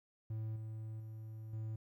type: tone with level steps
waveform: triangle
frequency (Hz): 110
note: A2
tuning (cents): 0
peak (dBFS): -36 / -40 / -43 / -37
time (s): 0.3-1.76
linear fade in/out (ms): 5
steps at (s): 0.56 / 1 / 1.53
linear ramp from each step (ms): 2
effects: 13-bit